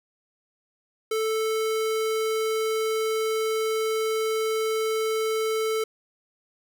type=tone; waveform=square; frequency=440 Hz; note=A4; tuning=in tune; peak=-24 dBFS; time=1.11-5.84 s; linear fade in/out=5 ms; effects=none